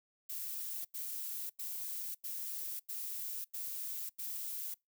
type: noise bursts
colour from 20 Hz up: violet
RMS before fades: -41 dBFS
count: 7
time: 0.29-4.744 s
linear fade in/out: 10 ms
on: 560 ms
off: 89 ms
effects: noise-tail reverb RT60 0.2 s tail -25 dB re dry